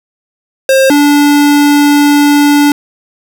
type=tone pair in turn; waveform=square; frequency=533 / 290.1 Hz; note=C5 / D4; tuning=+32 / -21 cents; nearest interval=major seventh; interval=1053 cents; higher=first; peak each=-5 dBFS; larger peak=neither; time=0.69-0.9 / 0.9-2.72 s; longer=second; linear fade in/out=2 ms; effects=none